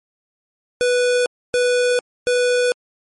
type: tone bursts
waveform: square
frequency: 492.8 Hz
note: B4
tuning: 4 cents flat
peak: -15 dBFS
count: 3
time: 0.81-2.72 s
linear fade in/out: 0 ms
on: 450 ms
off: 280 ms
effects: MP3 48 kbps